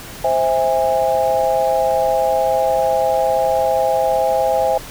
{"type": "chord", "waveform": "sine", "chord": "C augmented", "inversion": "none", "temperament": "just", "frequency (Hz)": [523.3, 654.1, 817.6], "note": ["C5", "E5", "G#5"], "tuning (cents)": [0, -14, -27], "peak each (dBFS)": -18, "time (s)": [0.24, 4.78], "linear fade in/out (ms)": 5, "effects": ["pink hiss -34 dBFS RMS until 4.9 s"]}